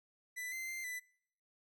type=tone with pitch steps; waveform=45% pulse; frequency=1992 / 2073 / 2088 / 1994 Hz; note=B6 / C7 / C7 / B6; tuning=+14 / -17 / -4 / +16 cents; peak=-40 dBFS; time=0.36-1 s; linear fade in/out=20 ms; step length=160 ms; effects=noise-tail reverb RT60 0.7 s tail -25 dB re dry